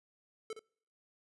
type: tone with echo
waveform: square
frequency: 440 Hz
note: A4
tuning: in tune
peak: -39 dBFS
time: 0.5-0.53 s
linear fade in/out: 2 ms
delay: 63 ms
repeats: 1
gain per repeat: -8 dB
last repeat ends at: 0.593 s
effects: noise-tail reverb RT60 0.6 s tail -26 dB re dry + resampled to 24000 Hz